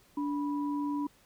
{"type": "tone pair together", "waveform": "sine", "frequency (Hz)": [289.9, 982], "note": ["D4", "B5"], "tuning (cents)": [-22, -10], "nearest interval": "octave + major sixth", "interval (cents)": 2112, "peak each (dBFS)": [-30, -38], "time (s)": [0.17, 1.07], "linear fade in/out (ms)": 5, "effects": ["pink hiss -63 dBFS RMS until 1.25 s"]}